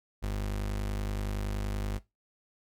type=tone; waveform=35% pulse; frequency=50.6 Hz; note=G#1; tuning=44 cents flat; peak=-28 dBFS; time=0.22-1.99 s; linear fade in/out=20 ms; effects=noise-tail reverb RT60 0.2 s tail -18 dB re dry + MP3 96 kbps